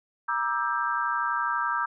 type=chord; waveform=sine; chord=E half-diminished seventh; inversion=second; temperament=just; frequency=949.3 / 1186.7 / 1318.5 / 1582.2 Hz; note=Bb5 / D6 / E6 / G6; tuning=+31 / +18 / 0 / +16 cents; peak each=-30 dBFS; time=0.28-1.86 s; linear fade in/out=10 ms; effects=none